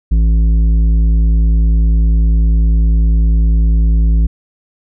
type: tone with tanh clipping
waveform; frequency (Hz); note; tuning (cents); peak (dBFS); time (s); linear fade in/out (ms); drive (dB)
sine; 55; A1; 0; -9; 0.11-4.27; 10; 9
effects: none